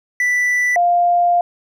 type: tone pair in turn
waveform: triangle / sine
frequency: 1975.5 / 700.2 Hz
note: B6 / F5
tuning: 0 / +4 cents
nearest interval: octave + tritone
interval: 1796 cents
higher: first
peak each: -12 / -11 dBFS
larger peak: second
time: 0.2-0.76 / 0.76-1.41 s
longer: second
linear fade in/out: 2 ms
effects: none